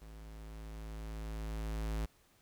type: tone with level ramp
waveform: square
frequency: 54 Hz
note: A1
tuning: 32 cents flat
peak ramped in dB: -50 to -34 dBFS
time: 0.01-2.06 s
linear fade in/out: 10 ms
effects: pink hiss -68 dBFS RMS until 2.41 s